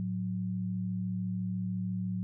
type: tone pair together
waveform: sine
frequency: 109.21 / 183.2 Hz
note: A2 / F#3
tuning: -12 / -17 cents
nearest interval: major sixth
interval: 895 cents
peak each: -36 / -32 dBFS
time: 0-2.23 s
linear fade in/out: 0 ms
effects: none